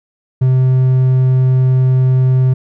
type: tone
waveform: triangle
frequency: 129.3 Hz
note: C3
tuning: 20 cents flat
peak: -6 dBFS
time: 0.41-2.54 s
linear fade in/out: 10 ms
effects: none

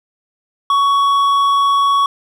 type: tone with hard clipping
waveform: sine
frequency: 1119 Hz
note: C#6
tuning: 16 cents sharp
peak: -12 dBFS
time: 0.7-2.06 s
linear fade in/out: 2 ms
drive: 6 dB
effects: none

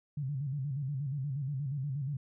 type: tone with vibrato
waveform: sine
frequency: 138.7 Hz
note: C#3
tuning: 1 cent sharp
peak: -32 dBFS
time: 0.17-2.17 s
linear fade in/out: 5 ms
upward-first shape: square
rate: 8.4 Hz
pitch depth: 100 cents each way
effects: none

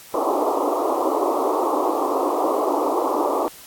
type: band-pass noise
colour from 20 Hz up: pink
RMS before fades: -21 dBFS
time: 0.14-3.48 s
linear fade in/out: 0 ms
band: 280 to 1200 Hz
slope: 96 dB/octave
effects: white hiss -43 dBFS RMS until 3.66 s + AAC 64 kbps

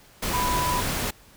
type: tone in noise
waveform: sine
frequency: 990 Hz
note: B5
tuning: 4 cents sharp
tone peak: -24 dBFS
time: 0.33-0.81 s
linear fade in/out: 10 ms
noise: pink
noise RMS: -27 dBFS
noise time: 0.22-1.11 s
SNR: 0 dB
effects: pink hiss -53 dBFS RMS until 1.36 s

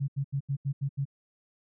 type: tone bursts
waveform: sine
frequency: 138.59 Hz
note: C#3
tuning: in tune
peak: -26 dBFS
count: 7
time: 0-1.054 s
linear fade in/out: 20 ms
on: 82 ms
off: 80 ms
effects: none

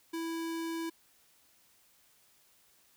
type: tone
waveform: square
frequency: 329.6 Hz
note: E4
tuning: in tune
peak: -35 dBFS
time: 0.13-0.9 s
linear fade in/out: 10 ms
effects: white hiss -66 dBFS RMS until 2.96 s

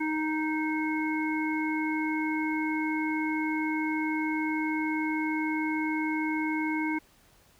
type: harmonic tone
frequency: 311.1 Hz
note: D#4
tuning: in tune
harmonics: 1 / 3 / 5 / 7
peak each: -28 / -35 / -39 / -34 dBFS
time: 0-6.99 s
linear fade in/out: 10 ms
effects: pink hiss -61 dBFS RMS until 7.59 s

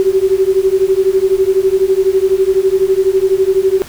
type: beating tone pair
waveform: sine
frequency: 376.5 / 388.5 Hz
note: F#4 / G4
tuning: +30 / -16 cents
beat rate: 12 Hz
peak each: -12 dBFS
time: 0-3.82 s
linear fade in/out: 0 ms
effects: pink hiss -34 dBFS RMS until 3.88 s

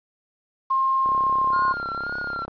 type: tone with pitch glide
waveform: sine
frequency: 1064 to 1057.9 Hz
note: C6 to C6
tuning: +29 to +19 cents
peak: -18 dBFS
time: 0.7-1.73 s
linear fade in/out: 10 ms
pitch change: -10 cents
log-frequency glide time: 1.3-1.48 s
type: click train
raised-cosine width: 1 ms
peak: -21 dBFS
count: 49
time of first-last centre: 1.06-2.48 s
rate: 33.8 Hz
type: tone with vibrato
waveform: triangle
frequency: 1400 Hz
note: F6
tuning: 4 cents sharp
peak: -25 dBFS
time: 1.52-2.46 s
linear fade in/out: 20 ms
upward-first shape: triangle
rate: 1.9 Hz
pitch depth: 60 cents each way
effects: resampled to 11025 Hz + 9-bit

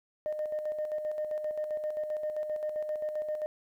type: tone with tremolo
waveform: sine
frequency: 610 Hz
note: D#5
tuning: 34 cents flat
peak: -28 dBFS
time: 0.26-3.46 s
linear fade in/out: 0 ms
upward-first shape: square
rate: 7.6 Hz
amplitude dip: 50%
effects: tanh soft clip ceiling -26 dBFS + 11-bit

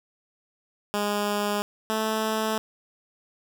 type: tone pair in turn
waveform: 10% pulse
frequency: 206.1 / 218.8 Hz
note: G#3 / A3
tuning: -13 / -9 cents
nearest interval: minor second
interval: 104 cents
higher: second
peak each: -16 dBFS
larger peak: neither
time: 0.94-1.62 / 1.9-2.58 s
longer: neither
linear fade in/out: 0 ms
effects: none

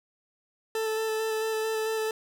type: tone with vibrato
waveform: 40% pulse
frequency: 440 Hz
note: A4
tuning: in tune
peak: -26 dBFS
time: 0.75-2.11 s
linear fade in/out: 2 ms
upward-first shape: square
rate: 4.5 Hz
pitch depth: 11 cents each way
effects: none

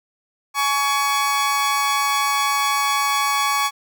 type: tone pair together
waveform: sawtooth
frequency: 842 / 1124 Hz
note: G#5 / C#6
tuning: +24 / +24 cents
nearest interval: perfect fourth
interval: 500 cents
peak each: -20 / -15 dBFS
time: 0.54-3.71 s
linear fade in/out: 50 ms
effects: none

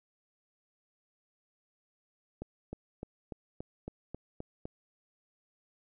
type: accelerating click train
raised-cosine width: 2 ms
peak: -26 dBFS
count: 9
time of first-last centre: 2.42-4.655 s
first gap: 310 ms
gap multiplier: 0.97
effects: none

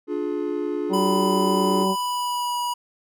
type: chord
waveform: triangle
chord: D diminished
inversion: none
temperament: just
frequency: 293.7 / 352.4 / 422.9 Hz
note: D4 / F4 / Ab4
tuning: 0 / +16 / +31 cents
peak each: -26 dBFS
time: 0.07-1.87 s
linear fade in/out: 50 ms
type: harmonic tone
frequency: 190.7 Hz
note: G3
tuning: 47 cents flat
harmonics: 1 / 2 / 3 / 4 / 5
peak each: -23 / -25 / -30 / -32 / -32 dBFS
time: 0.89-1.96 s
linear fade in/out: 50 ms
type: tone with pitch glide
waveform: square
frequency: 994 to 970.7 Hz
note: B5 to B5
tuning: +11 to -30 cents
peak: -24 dBFS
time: 0.93-2.74 s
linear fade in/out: 10 ms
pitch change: -41 cents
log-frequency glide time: 1.82-2.58 s
effects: none

